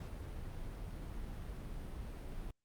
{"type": "noise", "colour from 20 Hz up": "brown", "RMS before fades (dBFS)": -44, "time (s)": [0, 2.51], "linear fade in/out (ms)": 5, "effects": ["Opus 48 kbps"]}